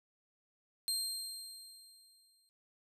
25% pulse tone with exponential decay, 4186 Hz, C8, in tune, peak -27 dBFS, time 0.88-2.49 s, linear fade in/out 0 ms, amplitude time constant 350 ms, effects none

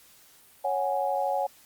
sine chord, C# suspended fourth, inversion none, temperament just, 554.4 / 739.2 / 831.5 Hz, C#5 / F#5 / G#5, 0 / -2 / +2 cents, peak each -29 dBFS, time 0.64-1.47 s, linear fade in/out 10 ms, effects white hiss -56 dBFS RMS until 1.65 s + Opus 48 kbps

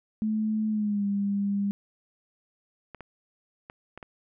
sine tone with pitch glide, 216.4 to 200.7 Hz, A3 to G3, -29 to +41 cents, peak -24 dBFS, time 0.22-1.71 s, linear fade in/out 0 ms, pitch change -130 cents, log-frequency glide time 0.69-1.05 s
clicks, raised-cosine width 0.5 ms, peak -26 dBFS, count 5, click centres 2.947 / 3.007 / 3.699 / 3.976 / 4.028 s
effects none

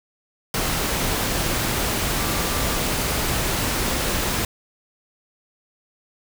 sine tone in noise, 1174.7 Hz, D6, in tune, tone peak -34 dBFS, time 2.17-2.79 s, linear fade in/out 2 ms, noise pink, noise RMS -23 dBFS, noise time 0.54-4.45 s, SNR -14 dB, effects none

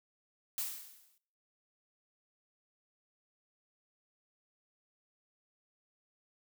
blue noise with exponential decay, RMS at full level -34 dBFS, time 0.58-1.18 s, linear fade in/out 1 ms, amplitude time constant 130 ms, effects noise-tail reverb RT60 0.6 s tail -21 dB re dry

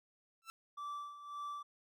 sawtooth tone with exponential growth, 1334 Hz, E6, 20 cents sharp, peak -38 dBFS, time 0.42-0.5 s, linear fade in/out 0 ms, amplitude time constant 17 ms
triangle tone with tremolo, 1164 Hz, D6, 16 cents flat, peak -38 dBFS, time 0.77-1.63 s, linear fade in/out 10 ms, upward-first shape sine, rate 1.8 Hz, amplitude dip 70%
effects none

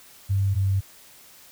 sine tone pair in turn, 98 / 96.99 Hz, G2 / G2, 0 / -18 cents, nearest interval unison, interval 18 cents, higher first, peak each -19 dBFS, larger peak neither, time 0.29-0.55 / 0.55-0.81 s, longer neither, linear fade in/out 20 ms, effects white hiss -50 dBFS RMS until 1.51 s

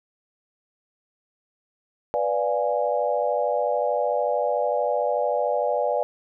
sine chord, B diminished seventh, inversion none, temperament equal, 493.9 / 587.3 / 698.5 / 830.6 Hz, B4 / D5 / F5 / Ab5, 0 / 0 / 0 / 0 cents, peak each -26 / -24 / -28 / -28 dBFS, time 2.14-6.03 s, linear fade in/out 0 ms, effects none

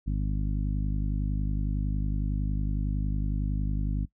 harmonic tone, 50.9 Hz, G#1, 34 cents flat, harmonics 1 / 2 / 3 / 4 / 5 / 6, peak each -27 / -34 / -34 / -39 / -39 / -46 dBFS, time 0.06-4.06 s, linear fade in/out 20 ms, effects noise-tail reverb RT60 0.1 s tail -19 dB re dry

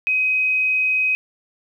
sine tone, 2523 Hz, D#7, 23 cents sharp, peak -16 dBFS, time 0.07-1.15 s, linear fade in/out 0 ms, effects 9-bit

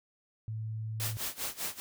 sine tone, 110 Hz, A2, in tune, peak -34 dBFS, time 0.48-1.17 s, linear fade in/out 0 ms
white noise with tremolo, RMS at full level -34 dBFS, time 1-1.8 s, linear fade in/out 0 ms, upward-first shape sine, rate 5 Hz, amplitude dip 90%
effects none

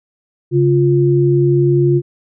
sine tone pair together, 138.59 / 350.4 Hz, C#3 / F4, 0 / +6 cents, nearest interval octave + major third, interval 1606 cents, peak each -12 dBFS, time 0.51-2.02 s, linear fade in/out 50 ms, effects none

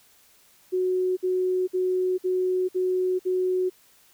sine tone bursts, 368.4 Hz, F#4, 7 cents flat, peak -21 dBFS, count 6, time 0.72-3.7 s, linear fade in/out 20 ms, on 450 ms, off 56 ms, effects white hiss -58 dBFS RMS until 4.13 s

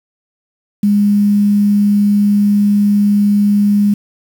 sine tone with quantisation, 204.8 Hz, G#3, 24 cents flat, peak -8 dBFS, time 0.83-3.94 s, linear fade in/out 5 ms, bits 6, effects none

